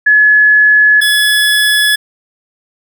sine / 25% pulse tone pair in turn, 1703 / 1703 Hz, G#6 / G#6, +43 / +43 cents, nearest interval unison, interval 0 cents, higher neither, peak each -4 dBFS, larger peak neither, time 0.06-1.01 / 1.01-1.96 s, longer neither, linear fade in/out 10 ms, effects none

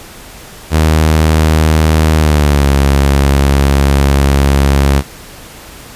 sawtooth tone with pitch glide, 78.4 to 69.44 Hz, D#2 to C#2, +14 to +4 cents, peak -3 dBFS, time 0.7-5.03 s, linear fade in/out 50 ms, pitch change -210 cents, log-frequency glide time 2.17-2.68 s, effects pink hiss -33 dBFS RMS until 5.95 s + resampled to 32000 Hz

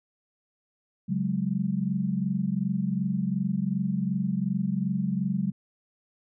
sine chord, C# suspended fourth, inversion none, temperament equal, 138.59 / 185 / 207.7 Hz, C#3 / F#3 / G#3, 0 / 0 / 0 cents, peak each -32 / -27 / -29 dBFS, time 1.08-5.52 s, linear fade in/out 20 ms, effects none

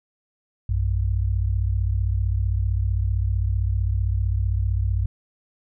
sine tone pair together, 59.99 / 95.5 Hz, B1 / G2, -50 / -45 cents, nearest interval minor sixth, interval 805 cents, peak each -22 dBFS, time 0.69-5.06 s, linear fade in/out 5 ms, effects none

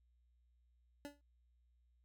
25% pulse tone with exponential decay, 288.2 Hz, D4, 33 cents flat, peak -39 dBFS, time 1.05-1.21 s, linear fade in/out 0 ms, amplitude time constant 33 ms, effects added 60 Hz sine -70 dBFS peak until 2.04 s

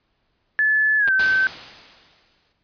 sine tone with pitch glide, 1729 to 1540.4 Hz, A6 to G6, -31 to -31 cents, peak -15 dBFS, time 0.59-1.47 s, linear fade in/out 0 ms, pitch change -200 cents, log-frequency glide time 0.98-1.12 s
clicks, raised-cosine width 0.3 ms, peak -14 dBFS, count 2, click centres 1.077 / 1.085 s
white noise with exponential decay, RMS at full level -24 dBFS, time 1.19-2.53 s, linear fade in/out 5 ms, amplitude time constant 290 ms
effects pink hiss -69 dBFS RMS until 2.63 s + resampled to 11025 Hz

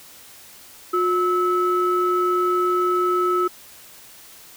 sine tone pair together, 359.2 / 1300.2 Hz, F4 / E6, +49 / -24 cents, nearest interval octave + minor seventh, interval 2227 cents, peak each -19 dBFS, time 0.93-3.48 s, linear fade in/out 10 ms, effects tanh soft clip ceiling -11 dBFS + white hiss -45 dBFS RMS until 4.56 s

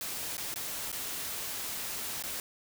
white noise with dropouts, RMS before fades -37 dBFS, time 0.01-2.4 s, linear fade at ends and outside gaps 1 ms, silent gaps 0.369-0.379 / 0.541-0.559 / 0.918-0.927 / 2.225-2.237 s, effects none

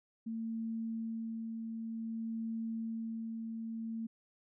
sine tone with tremolo, 225.7 Hz, A3, 44 cents sharp, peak -35 dBFS, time 0.26-4.07 s, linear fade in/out 10 ms, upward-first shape sine, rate 0.54 Hz, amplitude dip 30%, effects none

